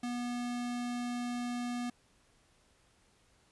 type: tone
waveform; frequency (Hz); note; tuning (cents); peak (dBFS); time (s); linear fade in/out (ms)
square; 242.9; B3; -29; -35; 0.03-1.9; 5
effects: pink hiss -68 dBFS RMS until 3.51 s + resampled to 24000 Hz